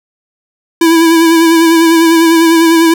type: tone with vibrato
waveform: square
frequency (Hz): 329.5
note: E4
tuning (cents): -1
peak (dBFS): -5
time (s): 0.81-2.94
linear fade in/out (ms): 5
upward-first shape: sine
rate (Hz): 10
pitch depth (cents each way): 35
effects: none